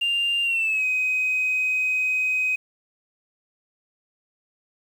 sine tone with pitch glide, 2794 to 2518 Hz, F7 to D#7, 0 to +20 cents, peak -19 dBFS, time 0.01-2.56 s, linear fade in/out 10 ms, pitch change -180 cents, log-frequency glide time 0.43-0.85 s, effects tanh soft clip ceiling -16 dBFS + 8-bit

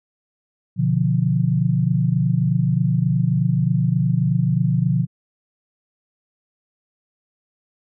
sine chord, B diminished, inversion none, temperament equal, 123.47 / 146.83 / 174.61 Hz, B2 / D3 / F3, 0 / 0 / 0 cents, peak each -20 dBFS, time 0.76-5.07 s, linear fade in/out 50 ms, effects none

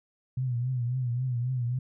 sine tone with vibrato, 124.4 Hz, B2, 13 cents sharp, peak -26 dBFS, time 0.37-1.79 s, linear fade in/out 5 ms, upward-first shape triangle, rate 3.7 Hz, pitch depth 100 cents each way, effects none

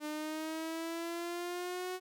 sawtooth linear sweep, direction up, 299.6 to 370 Hz, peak -33 dBFS, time 0-2 s, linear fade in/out 50 ms, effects none

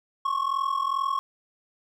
triangle ring-modulated tone, 1095 Hz, C#6, 22 cents flat, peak -19 dBFS, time 0.25-1.19 s, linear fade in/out 0 ms, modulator 21.2 Hz, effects none

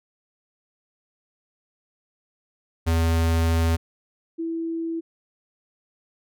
square / sine tone pair in turn, 82.41 / 329.6 Hz, E2 / E4, 0 / 0 cents, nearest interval 2 octaves, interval 2400 cents, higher second, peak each -19 / -25 dBFS, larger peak first, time 2.86-3.77 / 4.38-5.01 s, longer first, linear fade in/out 20 ms, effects none

